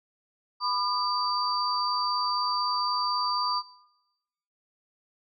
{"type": "tone cluster", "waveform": "sine", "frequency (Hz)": [997, 1206, 4655], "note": ["B5", "D6", "D8"], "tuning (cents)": [16, 46, -16], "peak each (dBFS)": -29, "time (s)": [0.6, 3.63], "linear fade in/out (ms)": 50, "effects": ["noise-tail reverb RT60 1.0 s tail -22 dB re dry"]}